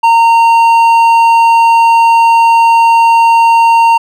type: tone with hard clipping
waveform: sine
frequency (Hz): 920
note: A#5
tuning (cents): -23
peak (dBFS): -5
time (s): 0.03-3.98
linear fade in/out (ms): 10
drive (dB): 6
effects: none